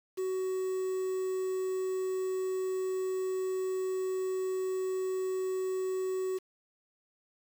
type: tone with quantisation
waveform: triangle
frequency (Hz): 374.6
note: F#4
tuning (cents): +21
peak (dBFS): -28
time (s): 0.17-6.39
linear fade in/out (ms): 20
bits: 8
effects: none